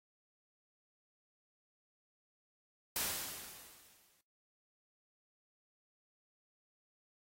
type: noise with exponential decay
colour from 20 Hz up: white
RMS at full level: -34 dBFS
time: 2.96-4.21 s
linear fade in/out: 1 ms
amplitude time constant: 270 ms
effects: noise-tail reverb RT60 0.5 s tail -25 dB re dry + AAC 48 kbps